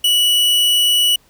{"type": "tone", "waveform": "45% pulse", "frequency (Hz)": 2942, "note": "F#7", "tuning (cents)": -11, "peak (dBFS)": -11, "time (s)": [0.04, 1.16], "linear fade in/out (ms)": 5, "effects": ["pink hiss -54 dBFS RMS until 1.29 s"]}